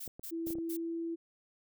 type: noise bursts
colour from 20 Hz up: violet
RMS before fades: -43 dBFS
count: 4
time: 0-0.77 s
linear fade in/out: 10 ms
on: 80 ms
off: 150 ms
type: clicks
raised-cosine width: 2 ms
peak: -33 dBFS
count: 6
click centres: 0.077 / 0.195 / 0.47 / 0.505 / 0.554 / 0.585 s
type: tone with pitch glide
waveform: sine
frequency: 330.8 to 332.9 Hz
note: E4 to E4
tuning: +6 to +17 cents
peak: -34 dBFS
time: 0.31-1.16 s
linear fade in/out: 20 ms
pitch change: +11 cents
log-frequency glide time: 0.56-0.91 s
effects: none